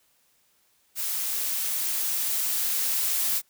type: noise with level ramp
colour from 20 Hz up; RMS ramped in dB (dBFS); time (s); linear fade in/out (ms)
blue; -29 to -25; 0.95-3.42; 50
effects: white hiss -66 dBFS RMS until 3.49 s